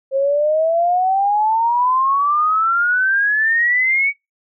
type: exponential sweep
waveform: sine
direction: up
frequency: 532 to 2265 Hz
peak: -13 dBFS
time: 0.11-4.13 s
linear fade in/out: 50 ms
effects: noise-tail reverb RT60 0.2 s tail -24 dB re dry

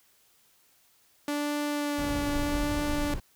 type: tone with vibrato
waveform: sawtooth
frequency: 291.1 Hz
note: D4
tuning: 15 cents flat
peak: -24 dBFS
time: 1.28-3.14 s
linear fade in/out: 2 ms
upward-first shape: sine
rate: 0.81 Hz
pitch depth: 15 cents each way
type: noise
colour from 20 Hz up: brown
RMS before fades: -33 dBFS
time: 1.98-3.2 s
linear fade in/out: 5 ms
effects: white hiss -64 dBFS RMS until 3.35 s

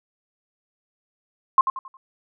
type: tone with echo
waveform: sine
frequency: 1062 Hz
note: C6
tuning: 25 cents sharp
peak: -10 dBFS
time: 1.58-1.61 s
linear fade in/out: 2 ms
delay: 90 ms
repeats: 4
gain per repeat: -9 dB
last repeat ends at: 1.97 s
effects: none

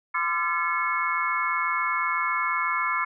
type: tone cluster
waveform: sine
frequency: 1023 / 1189 / 1357 / 1719 / 2184 Hz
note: C6 / D6 / E6 / A6 / C#7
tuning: -39 / +21 / +50 / -41 / -26 cents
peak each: -29 / -30 / -29 / -32 / -28 dBFS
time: 0.14-3.05 s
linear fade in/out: 10 ms
effects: none

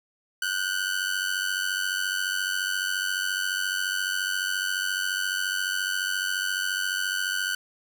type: ring-modulated tone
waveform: sawtooth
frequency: 1500 Hz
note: F#6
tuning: 23 cents sharp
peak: -19 dBFS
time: 0.42-7.55 s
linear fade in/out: 0 ms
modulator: 47.2 Hz
effects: none

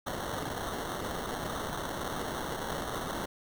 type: noise with sample-and-hold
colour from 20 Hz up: blue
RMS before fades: -36 dBFS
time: 0.06-3.26 s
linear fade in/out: 10 ms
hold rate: 2450 Hz
effects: none

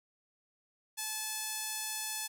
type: tone with band-pass filter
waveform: sawtooth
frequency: 865 Hz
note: A5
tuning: 30 cents flat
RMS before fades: -38 dBFS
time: 0.97-2.28 s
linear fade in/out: 20 ms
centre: 10000 Hz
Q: 0.87
effects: none

